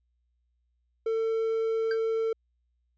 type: tone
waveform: triangle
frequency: 448.5 Hz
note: A4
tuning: 33 cents sharp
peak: -23 dBFS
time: 1.06-2.33 s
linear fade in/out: 5 ms
type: tone with exponential decay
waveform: square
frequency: 1568 Hz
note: G6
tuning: in tune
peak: -30 dBFS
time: 1.91-2 s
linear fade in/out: 2 ms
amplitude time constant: 19 ms
effects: added 60 Hz sine -70 dBFS peak until 2.97 s + resampled to 16000 Hz